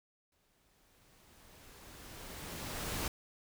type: noise with exponential growth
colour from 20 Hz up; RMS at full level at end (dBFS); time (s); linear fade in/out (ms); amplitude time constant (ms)
pink; -36; 0.32-3.08; 2; 600
effects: none